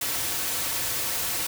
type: noise with comb filter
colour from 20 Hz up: white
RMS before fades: -28 dBFS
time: 0.01-1.47 s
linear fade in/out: 5 ms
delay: 4.9 ms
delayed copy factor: -0.5
effects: none